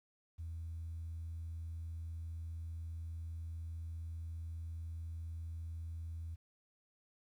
sine tone, 82.41 Hz, E2, in tune, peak -40 dBFS, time 0.38-6.36 s, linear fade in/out 20 ms, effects tanh soft clip ceiling -37 dBFS + 12-bit

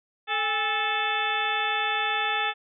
harmonic tone with a mistuned harmonic, 436.9 Hz, A4, 12 cents flat, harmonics 1 / 2 / 3 / 4 / 5 / 6 / 7 / 8, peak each -38 / -29 / -31 / -30 / -35 / -31 / -39 / -32 dBFS, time 0.27-2.54 s, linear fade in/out 50 ms, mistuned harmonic 2, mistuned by -110 cents, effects none

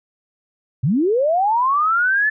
sine linear sweep, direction up, 109.5 to 1760 Hz, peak -14 dBFS, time 0.83-2.3 s, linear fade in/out 10 ms, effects none

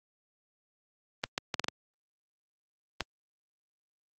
clicks, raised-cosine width 0.2 ms, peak -12 dBFS, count 7, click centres 1.239 / 1.379 / 1.542 / 1.596 / 1.643 / 1.684 / 3.007 s, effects high-pass 100 Hz 12 dB/octave + Opus 32 kbps

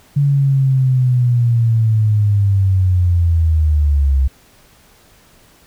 sine linear sweep, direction down, 143.4 to 65.41 Hz, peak -10 dBFS, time 0.16-4.28 s, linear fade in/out 10 ms, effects pink hiss -49 dBFS RMS until 5.66 s

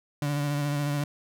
35% pulse tone with vibrato, 145 Hz, D3, 22 cents flat, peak -24 dBFS, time 0.22-1.04 s, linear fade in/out 2 ms, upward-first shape sine, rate 14 Hz, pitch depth 28 cents each way, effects none

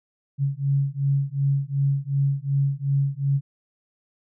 sine beating tone pair, 137.7 / 140.4 Hz, C#3 / C#3, -11 / +22 cents, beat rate 2.7 Hz, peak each -23 dBFS, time 0.38-3.41 s, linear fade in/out 50 ms, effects none

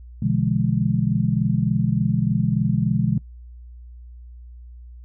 sine chord, B diminished seventh, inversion none, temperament equal with one note detuned, 123.47 / 146.83 / 170.23 / 207.7 Hz, B2 / D3 / F3 / Ab3, 0 / 0 / -44 / 0 cents, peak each -23 dBFS, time 0.22-3.18 s, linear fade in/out 5 ms, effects noise-tail reverb RT60 0.1 s tail -21 dB re dry + added 60 Hz sine -38 dBFS peak until 5.04 s

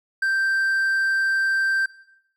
triangle tone, 1568 Hz, G6, in tune, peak -17 dBFS, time 0.22-1.86 s, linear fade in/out 5 ms, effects noise-tail reverb RT60 0.8 s tail -19 dB re dry

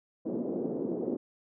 pink band-pass noise, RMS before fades -33 dBFS, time 0.25-1.17 s, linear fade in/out 10 ms, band 230 to 460 Hz, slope 24 dB/octave, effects none

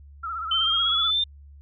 sine tone with vibrato, 1318.5 Hz, E6, in tune, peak -28 dBFS, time 0.23-1.11 s, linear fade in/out 10 ms, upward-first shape sine, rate 16 Hz, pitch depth 81 cents each way
sine exponential sweep, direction up, 3060 to 3619 Hz, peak -20 dBFS, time 0.51-1.24 s, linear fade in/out 5 ms
effects added 71 Hz sine -44 dBFS peak until 1.61 s

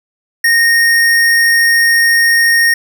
square tone, 1853 Hz, A#6, 11 cents flat, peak -8 dBFS, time 0.44-2.74 s, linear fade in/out 5 ms, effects none

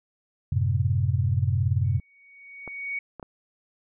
sine chord, F# diminished, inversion none, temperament equal, 92.5 / 110 / 130.81 Hz, F#2 / A2 / C3, 0 / 0 / 0 cents, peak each -24 / -26 / -25 dBFS, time 0.52-2 s, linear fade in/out 5 ms
sine tone with exponential growth, 2238 Hz, C#7, 16 cents sharp, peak -26 dBFS, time 1.84-2.99 s, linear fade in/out 5 ms, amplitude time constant 250 ms
clicks, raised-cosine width 1 ms, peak -24 dBFS, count 3, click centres 2.677 / 3.197 / 3.228 s
effects none

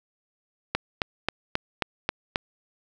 click train, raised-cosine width 0.3 ms, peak -7 dBFS, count 7, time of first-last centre 0.75-2.359 s, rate 3.73 Hz, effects none

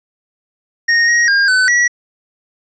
square tone with pitch steps, 1857 / 1885 / 1612 / 1511 / 1933 Hz, A#6 / A#6 / G6 / F#6 / B6, -7 / +19 / +48 / +36 / -38 cents, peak -10 dBFS, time 0.88-1.88 s, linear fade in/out 10 ms, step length 200 ms, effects resampled to 16000 Hz

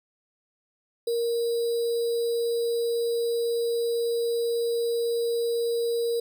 sine tone with sample-and-hold, 468.1 Hz, A#4, 7 cents sharp, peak -23 dBFS, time 1.07-6.2 s, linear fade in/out 5 ms, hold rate 4410 Hz, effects none

